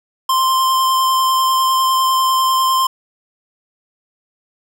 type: tone with vibrato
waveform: square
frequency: 1046.5 Hz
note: C6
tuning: in tune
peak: -13 dBFS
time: 0.29-2.87 s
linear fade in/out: 5 ms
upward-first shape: sine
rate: 10 Hz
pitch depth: 10 cents each way
effects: none